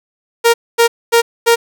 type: tone bursts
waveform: sawtooth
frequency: 466.2 Hz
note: A#4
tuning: in tune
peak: -3 dBFS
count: 4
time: 0.44-1.56 s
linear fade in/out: 20 ms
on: 100 ms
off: 240 ms
effects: none